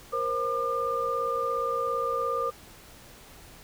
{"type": "tone cluster", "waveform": "sine", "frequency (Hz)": [472.7, 530, 1202], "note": ["A#4", "C5", "D6"], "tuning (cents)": [24, 22, 40], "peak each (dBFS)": [-31, -32, -28], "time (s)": [0.12, 2.51], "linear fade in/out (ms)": 20, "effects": ["pink hiss -50 dBFS RMS until 3.63 s"]}